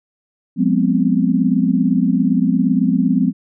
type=tone cluster; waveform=sine; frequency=177.9 / 205.8 / 246.6 / 264.2 Hz; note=F3 / G#3 / B3 / C4; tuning=+32 / -16 / -2 / +17 cents; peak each=-18 dBFS; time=0.56-3.33 s; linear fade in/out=50 ms; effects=none